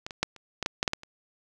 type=clicks; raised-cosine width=0.2 ms; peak=-18 / -21 / -7 / -30 / -13 / -9 / -8 / -7 / -10 / -27 dBFS; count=10; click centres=0.065 / 0.108 / 0.23 / 0.363 / 0.627 / 0.661 / 0.829 / 0.878 / 0.934 / 1.034 s; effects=none